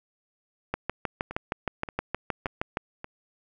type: two click trains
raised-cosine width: 0.5 ms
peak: -21 / -12 dBFS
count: 4 / 14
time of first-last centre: 1.31-3.044 / 0.74-2.771 s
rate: 1.73 / 6.4 Hz
effects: none